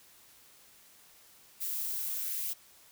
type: noise with high-pass filter sweep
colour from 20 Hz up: violet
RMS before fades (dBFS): -35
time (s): 1.6-2.54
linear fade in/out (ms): 20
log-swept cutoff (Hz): 310 to 2700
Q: 1.8
effects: white hiss -59 dBFS RMS until 2.91 s